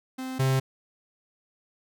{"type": "tone pair in turn", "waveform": "45% pulse", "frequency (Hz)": [259.7, 132.58], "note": ["C4", "C3"], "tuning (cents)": [-13, 23], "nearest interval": "octave", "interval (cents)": 1164, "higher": "first", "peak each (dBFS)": [-32, -21], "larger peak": "second", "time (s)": [[0.18, 0.39], [0.39, 0.6]], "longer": "neither", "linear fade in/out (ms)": 10, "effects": []}